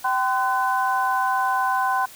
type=tone cluster; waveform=sine; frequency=772 / 1026 / 1500 Hz; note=G5 / C6 / F#6; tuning=-27 / -34 / +23 cents; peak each=-23 / -22 / -26 dBFS; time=0.04-2.06 s; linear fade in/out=10 ms; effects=white hiss -44 dBFS RMS until 2.15 s